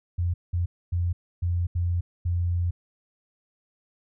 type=tone bursts at uneven times; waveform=sine; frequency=87.31 Hz; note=F2; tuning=in tune; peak=-22 dBFS; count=6; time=0.18-0.34 / 0.53-0.66 / 0.92-1.13 / 1.42-1.67 / 1.75-2.01 / 2.25-2.71 s; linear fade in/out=10 ms; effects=none